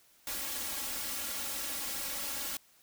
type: noise with comb filter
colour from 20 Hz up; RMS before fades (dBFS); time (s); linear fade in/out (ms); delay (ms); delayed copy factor
white; -37; 0.27-2.57; 2; 3.6; +0.9
effects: white hiss -64 dBFS RMS until 2.82 s